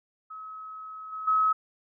sine tone with level steps, 1282 Hz, E6, 49 cents flat, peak -38 / -33 / -20 dBFS, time 0.3-1.53 s, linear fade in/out 10 ms, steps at 1.12 / 1.27 s, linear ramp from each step 10 ms, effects none

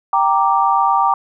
sine chord, G minor, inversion none, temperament equal, 784 / 932.3 / 1174.7 Hz, G5 / Bb5 / D6, 0 / 0 / 0 cents, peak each -16 dBFS, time 0.13-1.14 s, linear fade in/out 2 ms, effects none

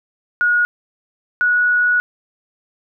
sine tone pair in turn, 1447 / 1463 Hz, F#6 / F#6, -39 / -20 cents, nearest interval unison, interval 19 cents, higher second, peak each -12 dBFS, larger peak neither, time 0.41-0.65 / 1.41-2 s, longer second, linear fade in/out 0 ms, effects none

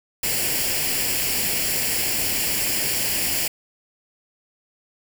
white noise with comb filter, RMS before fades -23 dBFS, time 0.23-3.48 s, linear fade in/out 5 ms, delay 0.4 ms, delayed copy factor +0.65, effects none

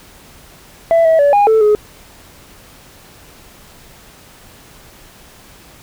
sine tone with pitch steps, 665 / 647 / 573 / 817 / 441.3 / 421.1 Hz, E5 / E5 / D5 / G#5 / A4 / G#4, +15 / -32 / -43 / -29 / +5 / +24 cents, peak -5 dBFS, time 0.91-1.75 s, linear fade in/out 0 ms, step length 140 ms, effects tanh soft clip ceiling -6 dBFS + pink hiss -42 dBFS RMS until 5.82 s

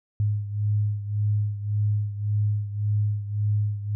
sine beating tone pair, 103.83 / 105.63 Hz, G#2 / G#2, 0 / +30 cents, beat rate 1.8 Hz, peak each -23 / -28 dBFS, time 0.2-3.95 s, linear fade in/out 0 ms, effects none

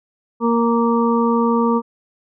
harmonic tone, 233.1 Hz, A#3, in tune, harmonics 1 / 2 / 4 / 5, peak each -16 / -19 / -22 / -23 dBFS, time 0.4-1.82 s, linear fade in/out 50 ms, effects none

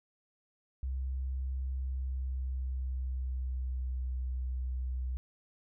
sine tone with pitch glide, 65.41 to 63.33 Hz, C2 to B1, 0 to +44 cents, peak -32 dBFS, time 0.83-5.17 s, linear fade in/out 0 ms, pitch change -56 cents, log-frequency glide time 1.71-4.1 s, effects none

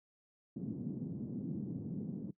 white band-pass noise, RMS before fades -41 dBFS, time 0.56-2.31 s, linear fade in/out 5 ms, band 140 to 250 Hz, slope 24 dB/octave, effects noise-tail reverb RT60 0.1 s tail -20 dB re dry

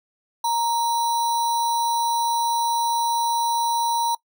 sine tone with sample-and-hold, 932.3 Hz, A#5, in tune, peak -19 dBFS, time 0.44-4.15 s, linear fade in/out 5 ms, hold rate 4900 Hz, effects noise-tail reverb RT60 0.1 s tail -22 dB re dry

